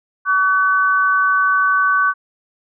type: tone pair together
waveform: sine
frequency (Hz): 1141 / 1508.6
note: C#6 / F#6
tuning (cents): +50 / +33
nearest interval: perfect fourth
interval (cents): 483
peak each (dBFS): -15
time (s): 0.25-2.14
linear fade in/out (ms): 50
effects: none